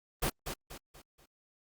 pink noise with echo, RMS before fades -30 dBFS, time 0.22-0.3 s, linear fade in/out 10 ms, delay 240 ms, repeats 4, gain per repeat -8 dB, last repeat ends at 1.26 s, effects Opus 32 kbps

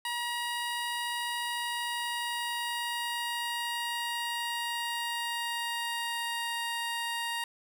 15% pulse tone with pitch glide, 954 to 936 Hz, A#5 to A#5, +40 to +7 cents, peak -25 dBFS, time 0.05-7.44 s, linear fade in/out 2 ms, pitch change -33 cents, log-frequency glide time 1.4-6.64 s, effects none

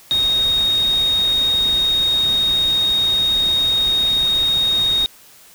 sine tone in noise, 3729 Hz, A#7, in tune, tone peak -14 dBFS, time 0.11-5.06 s, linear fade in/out 0 ms, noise pink, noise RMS -31 dBFS, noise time 0.11-5.06 s, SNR +14 dB, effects white hiss -46 dBFS RMS until 5.54 s

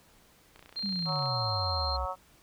click train, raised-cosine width 0.3 ms, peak -34 dBFS, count 22, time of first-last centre 0.56-1.258 s, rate 30.1 Hz
sine tone, 4186 Hz, C8, in tune, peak -32 dBFS, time 0.76-1.97 s, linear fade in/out 10 ms
sine exponential sweep, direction down, 206.2 to 61.2 Hz, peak -32 dBFS, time 0.83-2.06 s, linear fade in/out 10 ms
harmonic tone, 185 Hz, F#3, in tune, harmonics 3 / 4 / 5 / 6 / 7, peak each -38 / -38 / -38 / -38 / -38 dBFS, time 1.05-2.16 s, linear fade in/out 50 ms
effects pink hiss -61 dBFS RMS until 2.42 s

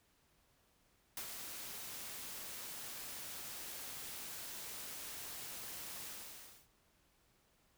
white noise with ADSR envelope, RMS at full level -42 dBFS, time 1.17-6.68 s, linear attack 3 ms, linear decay 68 ms, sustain -5 dB, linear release 620 ms, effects pink hiss -73 dBFS RMS until 7.77 s

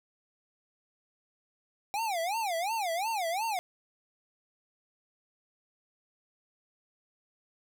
square tone with vibrato, 775 Hz, G5, 20 cents flat, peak -30 dBFS, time 1.94-3.59 s, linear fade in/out 0 ms, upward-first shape sine, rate 2.8 Hz, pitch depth 290 cents each way, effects none

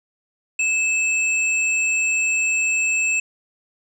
sine tone pair together, 2626 / 7432 Hz, E7 / A#8, -7 / -6 cents, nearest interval octave + tritone, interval 1801 cents, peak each -18 / -25 dBFS, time 0.59-3.2 s, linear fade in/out 5 ms, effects none

